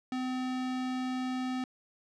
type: tone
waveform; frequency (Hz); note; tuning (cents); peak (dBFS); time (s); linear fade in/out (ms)
square; 255.6; C4; -40; -32; 0.12-1.64; 2
effects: low-pass 5000 Hz 12 dB/octave